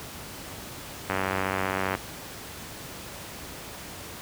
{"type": "click train", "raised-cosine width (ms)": 0.5, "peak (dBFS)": -11, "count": 82, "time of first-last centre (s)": [1.1, 1.951], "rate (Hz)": 95.2, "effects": ["pink hiss -40 dBFS RMS until 4.21 s", "high-pass 60 Hz 12 dB/octave"]}